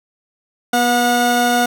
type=tone pair together; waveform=30% pulse; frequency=243.4 / 724 Hz; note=B3 / F#5; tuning=-25 / -38 cents; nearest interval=octave + perfect fifth; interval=1887 cents; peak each=-15 / -12 dBFS; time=0.73-1.66 s; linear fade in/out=5 ms; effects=none